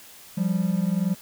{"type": "tone pair together", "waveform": "triangle", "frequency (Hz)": [174.62, 196], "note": ["F3", "G3"], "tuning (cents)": [0, 0], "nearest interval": "major second", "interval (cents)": 200, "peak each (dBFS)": [-22, -22], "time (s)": [0.37, 1.15], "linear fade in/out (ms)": 10, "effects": ["white hiss -47 dBFS RMS until 1.21 s"]}